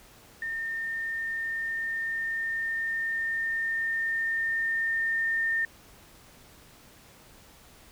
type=tone with level ramp; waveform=sine; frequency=1816 Hz; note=A#6; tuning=46 cents flat; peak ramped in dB=-30 to -24 dBFS; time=0.42-5.65 s; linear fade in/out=2 ms; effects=pink hiss -54 dBFS RMS until 7.91 s